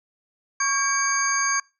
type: tone cluster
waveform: sine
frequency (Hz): 1114 / 1616 / 2279 / 4718 / 6430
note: C#6 / G#6 / C#7 / D8 / G8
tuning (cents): +8 / -48 / +47 / +7 / +43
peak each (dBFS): -25 / -26 / -30 / -33 / -24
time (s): 0.6-1.6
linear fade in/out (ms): 5
effects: noise-tail reverb RT60 0.3 s tail -25 dB re dry